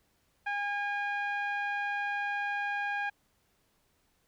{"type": "tone with low-pass filter", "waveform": "sawtooth", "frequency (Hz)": 814, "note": "G#5", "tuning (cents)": -35, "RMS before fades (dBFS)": -33, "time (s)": [0.46, 3.1], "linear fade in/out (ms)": 10, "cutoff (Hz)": 2000, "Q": 6.4, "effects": ["pink hiss -72 dBFS RMS until 4.27 s"]}